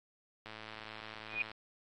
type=click train; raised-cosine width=0.3 ms; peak=-30 dBFS; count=116; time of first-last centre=0.46-1.515 s; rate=109 Hz
type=tone with exponential growth; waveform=sine; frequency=2468 Hz; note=D#7; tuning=15 cents flat; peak=-28 dBFS; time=1.23-1.42 s; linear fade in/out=2 ms; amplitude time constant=40 ms
effects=AAC 32 kbps